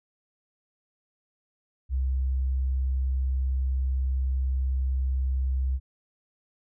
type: tone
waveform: sine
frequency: 65.41 Hz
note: C2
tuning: in tune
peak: -23 dBFS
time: 1.89-5.8 s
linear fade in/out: 50 ms
effects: none